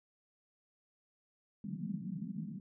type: band-pass noise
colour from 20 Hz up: white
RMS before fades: -41 dBFS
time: 1.64-2.6 s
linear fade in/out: 2 ms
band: 160 to 220 Hz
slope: 48 dB/octave
effects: none